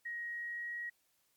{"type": "tone with pitch glide", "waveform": "sine", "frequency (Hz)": [1887, 1900.1], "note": ["A#6", "A#6"], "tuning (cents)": [21, 33], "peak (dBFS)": -38, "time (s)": [0.05, 0.9], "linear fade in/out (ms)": 10, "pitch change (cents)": 12, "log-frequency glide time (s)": [0.26, 0.78], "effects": ["white hiss -75 dBFS RMS until 1.36 s", "MP3 96 kbps"]}